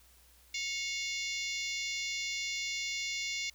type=harmonic tone with a mistuned harmonic; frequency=701 Hz; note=F5; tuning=6 cents sharp; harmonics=3 / 4 / 5 / 6 / 7 / 8 / 9 / 10; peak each=-37 / -43 / -42 / -44 / -44 / -44 / -48 / -46 dBFS; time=0.54-3.5 s; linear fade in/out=5 ms; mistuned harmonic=3; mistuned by=+65 cents; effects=added 60 Hz sine -63 dBFS peak until 3.54 s + white hiss -63 dBFS RMS until 3.54 s